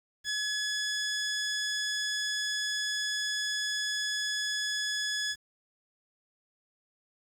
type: tone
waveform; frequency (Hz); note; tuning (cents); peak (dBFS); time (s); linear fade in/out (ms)
15% pulse; 1696; G#6; +36; -23; 0.24-5.36; 50
effects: low-pass 9000 Hz 12 dB/octave + 9-bit